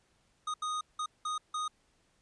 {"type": "tone bursts at uneven times", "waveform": "square", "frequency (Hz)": 1241, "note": "D#6", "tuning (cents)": -5, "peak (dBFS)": -33, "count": 5, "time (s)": [[0.47, 0.54], [0.62, 0.81], [0.99, 1.06], [1.25, 1.38], [1.54, 1.68]], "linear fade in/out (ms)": 5, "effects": ["pink hiss -71 dBFS RMS until 2.21 s", "resampled to 22050 Hz"]}